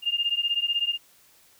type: beating tone pair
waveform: sine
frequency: 2808 / 2824 Hz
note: F7 / F7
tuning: +9 / +19 cents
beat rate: 16 Hz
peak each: -26 dBFS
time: 0.02-0.98 s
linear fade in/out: 50 ms
effects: white hiss -58 dBFS RMS until 1.59 s